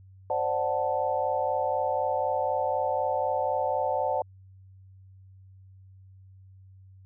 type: chord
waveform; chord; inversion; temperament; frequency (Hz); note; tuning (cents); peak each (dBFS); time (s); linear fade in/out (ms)
sine; D dominant seventh; third; equal; 523.3 / 587.3 / 740 / 880; C5 / D5 / F#5 / A5; 0 / 0 / 0 / 0; -30; 0.3-4.22; 2
effects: added 95 Hz sine -49 dBFS peak until 7.05 s